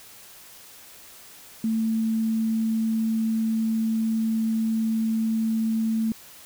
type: tone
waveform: sine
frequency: 222.7 Hz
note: A3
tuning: 21 cents sharp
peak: -21 dBFS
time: 1.64-6.12 s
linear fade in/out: 2 ms
effects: white hiss -47 dBFS RMS until 6.45 s